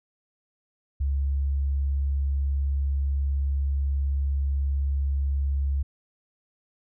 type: tone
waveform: sine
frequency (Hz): 69.3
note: C#2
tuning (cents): 0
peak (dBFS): -22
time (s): 1-5.83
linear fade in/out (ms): 10
effects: none